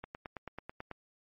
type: click train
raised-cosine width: 0.5 ms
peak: -26 dBFS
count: 9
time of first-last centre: 0.04-0.913 s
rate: 9.16 Hz
effects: MP3 32 kbps